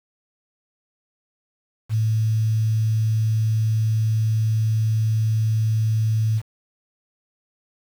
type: tone with quantisation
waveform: sine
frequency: 110 Hz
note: A2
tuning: in tune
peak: -17 dBFS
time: 1.89-6.42 s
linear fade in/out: 50 ms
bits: 7
effects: none